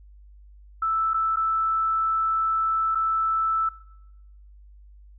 sine tone with dropouts, 1318.5 Hz, E6, in tune, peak -21 dBFS, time 0.82-3.69 s, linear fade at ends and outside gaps 5 ms, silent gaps 1.135-1.142 / 1.36-1.369 / 2.949-2.954 s, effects noise-tail reverb RT60 0.9 s tail -21 dB re dry + added 50 Hz sine -46 dBFS peak until 5.18 s

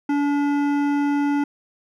sine tone with hard clipping, 287 Hz, D4, 40 cents flat, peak -20 dBFS, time 0.09-1.44 s, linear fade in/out 5 ms, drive 13 dB, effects none

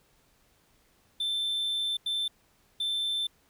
triangle tone bursts at uneven times, 3547 Hz, A7, 13 cents sharp, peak -26 dBFS, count 3, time 1.2-1.97 / 2.06-2.28 / 2.8-3.27 s, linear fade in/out 5 ms, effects pink hiss -66 dBFS RMS until 3.49 s

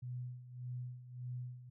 sine tone with tremolo, 124.3 Hz, B2, 12 cents sharp, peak -39 dBFS, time 0.02-1.7 s, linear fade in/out 10 ms, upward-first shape sine, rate 1.7 Hz, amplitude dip 75%, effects none

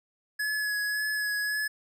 square tone with vibrato, 1693 Hz, G#6, 33 cents sharp, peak -28 dBFS, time 0.39-1.68 s, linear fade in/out 10 ms, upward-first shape sine, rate 1.8 Hz, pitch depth 18 cents each way, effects none

